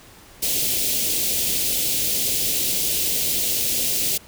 white band-stop noise, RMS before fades -22 dBFS, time 0.42-4.18 s, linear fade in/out 10 ms, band 560 to 2600 Hz, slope 24 dB/octave, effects pink hiss -47 dBFS RMS until 4.27 s

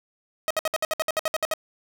sawtooth tone bursts, 632 Hz, D#5, 27 cents sharp, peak -18 dBFS, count 13, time 0.48-1.537 s, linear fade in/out 0 ms, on 25 ms, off 61 ms, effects none

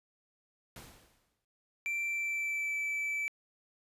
pink noise with exponential decay, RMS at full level -47 dBFS, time 0.76-1.45 s, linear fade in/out 2 ms, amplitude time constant 150 ms
triangle tone with pitch glide, 2349 to 2314 Hz, D7 to D7, 0 to -26 cents, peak -30 dBFS, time 1.86-3.28 s, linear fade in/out 0 ms, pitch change -26 cents, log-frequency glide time 2.03-2.76 s
effects resampled to 32000 Hz

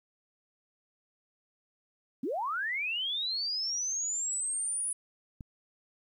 sine linear sweep, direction up, 220 to 9956 Hz, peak -30 dBFS, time 2.23-4.93 s, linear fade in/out 5 ms
click, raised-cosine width 5 ms, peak -30 dBFS, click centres 5.408 s
effects 11-bit

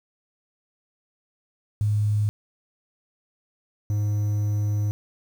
sine / triangle tone pair in turn, 104.9 / 104.24 Hz, G#2 / G#2, +18 / +7 cents, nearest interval unison, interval 11 cents, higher first, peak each -19 dBFS, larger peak neither, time 1.81-2.29 / 3.9-4.91 s, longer second, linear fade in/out 0 ms, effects 8-bit

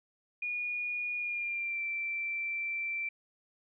sine tone with pitch glide, 2444 to 2343 Hz, D#7 to D7, -32 to -5 cents, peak -32 dBFS, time 0.42-3.09 s, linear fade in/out 5 ms, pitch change -73 cents, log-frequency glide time 1.17-1.82 s, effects none

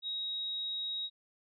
sine tone, 3796 Hz, A#7, 31 cents sharp, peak -34 dBFS, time 0.02-1.1 s, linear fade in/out 50 ms, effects none

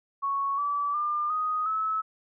sine tone with pitch steps, 1108.7 / 1153.1 / 1199.3 / 1247.4 / 1297.3 Hz, C#6 / D6 / D6 / D#6 / E6, 0 / -32 / +36 / +4 / -28 cents, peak -25 dBFS, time 0.22-2.02 s, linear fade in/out 20 ms, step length 360 ms, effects none

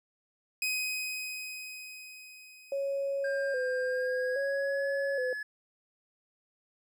sawtooth tone with exponential decay, 2514 Hz, D#7, 17 cents sharp, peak -25 dBFS, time 0.62-4.07 s, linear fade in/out 2 ms, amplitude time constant 750 ms
sine tone with vibrato, 530 Hz, C5, 22 cents sharp, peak -29 dBFS, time 2.72-5.33 s, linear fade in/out 2 ms, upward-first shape square, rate 0.61 Hz, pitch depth 75 cents each way
triangle tone with pitch glide, 1600 to 1705 Hz, G6 to G#6, +35 to +45 cents, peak -33 dBFS, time 3.24-5.43 s, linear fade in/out 5 ms, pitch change +110 cents, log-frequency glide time 3.83-4.89 s
effects none

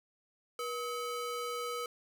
square ring-modulated tone, 880 Hz, A5, in tune, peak -33 dBFS, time 0.59-1.86 s, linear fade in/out 2 ms, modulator 398 Hz, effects none

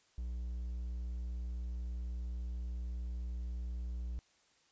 triangle tone, 60 Hz, B1, 49 cents flat, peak -35 dBFS, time 0.18-4.19 s, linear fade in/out 0 ms, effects white hiss -70 dBFS RMS until 4.71 s + resampled to 16000 Hz

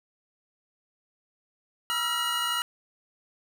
square tone cluster, 960 / 1306 / 1367 / 1911 / 2893 Hz, B5 / E6 / F6 / A#6 / F#7, -49 / -17 / -37 / +43 / -40 cents, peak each -37 / -36 / -32 / -37 / -30 dBFS, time 1.9-2.62 s, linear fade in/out 0 ms, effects none

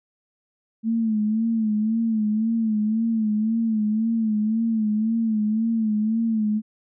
sine tone with vibrato, 220 Hz, A3, in tune, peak -19 dBFS, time 0.83-6.62 s, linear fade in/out 50 ms, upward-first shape sine, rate 1.9 Hz, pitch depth 71 cents each way, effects none

